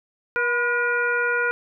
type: harmonic tone with a mistuned harmonic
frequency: 480 Hz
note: B4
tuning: 49 cents flat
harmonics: 1 / 2 / 3 / 4 / 5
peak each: -26 / -31 / -21 / -34 / -31 dBFS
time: 0.36-1.51 s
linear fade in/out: 0 ms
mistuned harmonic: 2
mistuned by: +63 cents
effects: none